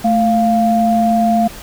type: tone pair together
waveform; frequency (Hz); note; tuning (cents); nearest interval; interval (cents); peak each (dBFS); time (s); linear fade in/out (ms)
sine; 220 / 697; A3 / F5; 0 / -4; octave + minor sixth; 1996; -13; 0.04-1.48; 10
effects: pink hiss -34 dBFS RMS until 1.62 s